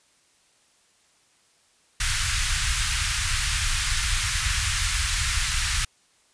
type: band-stop noise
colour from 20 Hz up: pink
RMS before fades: -24 dBFS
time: 2-5.85 s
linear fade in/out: 5 ms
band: 100 to 1400 Hz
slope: 24 dB/octave
effects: white hiss -62 dBFS RMS until 6.33 s + resampled to 22050 Hz